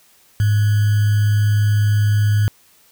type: tone with sample-and-hold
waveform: sine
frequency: 104.5 Hz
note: G#2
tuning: 11 cents sharp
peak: -12 dBFS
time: 0.4-2.48 s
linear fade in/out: 0 ms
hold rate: 1575 Hz
effects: white hiss -53 dBFS RMS until 2.91 s